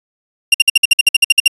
40% pulse tone bursts, 2782 Hz, F7, 7 cents flat, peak -3 dBFS, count 13, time 0.52-1.479 s, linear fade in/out 5 ms, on 23 ms, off 55 ms, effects resampled to 24000 Hz

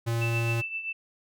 square tone, 115.9 Hz, A#2, 10 cents flat, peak -26 dBFS, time 0.06-0.62 s, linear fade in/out 20 ms
sine tone with tremolo, 2652 Hz, E7, 10 cents sharp, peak -28 dBFS, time 0.21-0.93 s, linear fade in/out 10 ms, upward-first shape triangle, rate 7.7 Hz, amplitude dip 70%
effects none

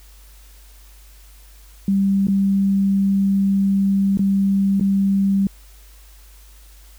sine tone with dropouts, 196.3 Hz, G3, 3 cents sharp, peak -14 dBFS, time 1.88-5.47 s, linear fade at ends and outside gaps 2 ms, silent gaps 2.27-2.283 / 4.173-4.192 / 4.798-4.809 s, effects added 50 Hz sine -43 dBFS peak until 6.98 s + white hiss -51 dBFS RMS until 6.98 s

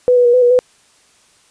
sine tone with pitch steps, 496.6 / 490.2 / 480.1 / 502 / 485 / 501 Hz, B4 / B4 / B4 / B4 / B4 / B4, +9 / -13 / -49 / +28 / -31 / +25 cents, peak -7 dBFS, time 0.08-0.59 s, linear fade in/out 0 ms, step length 85 ms, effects white hiss -52 dBFS RMS until 1.5 s + resampled to 22050 Hz

